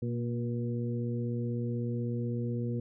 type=harmonic tone with a mistuned harmonic; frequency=119.9 Hz; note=A#2; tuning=49 cents sharp; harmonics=1 / 2 / 3 / 4; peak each=-32 / -35 / -41 / -41 dBFS; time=0.02-2.8 s; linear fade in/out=5 ms; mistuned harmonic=2; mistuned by=-28 cents; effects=none